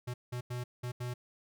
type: tone bursts at uneven times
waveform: square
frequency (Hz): 123.2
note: B2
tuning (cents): -4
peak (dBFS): -36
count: 5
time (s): 0.07-0.14 / 0.32-0.41 / 0.5-0.64 / 0.83-0.92 / 1-1.14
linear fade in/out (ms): 10
effects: none